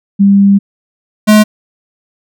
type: tone pair in turn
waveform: sine / square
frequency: 198.8 / 212.9 Hz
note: G3 / G#3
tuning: +25 / +43 cents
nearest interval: minor second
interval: 118 cents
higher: second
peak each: -3 dBFS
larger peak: neither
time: 0.19-0.59 / 1.27-1.44 s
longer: first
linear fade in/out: 20 ms
effects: none